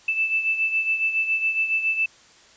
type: beating tone pair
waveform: sine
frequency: 2638 / 2645.2 Hz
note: E7 / E7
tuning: +1 / +5 cents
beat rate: 7.2 Hz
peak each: -21 / -28 dBFS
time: 0.08-2.06 s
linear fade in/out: 5 ms
effects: white hiss -52 dBFS RMS until 2.56 s + resampled to 16000 Hz